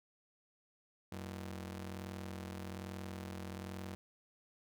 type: ring-modulated tone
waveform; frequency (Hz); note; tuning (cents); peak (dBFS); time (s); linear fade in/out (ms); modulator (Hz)
sawtooth; 138.59; C#3; 0; -36; 1.12-3.95; 0; 48.7
effects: none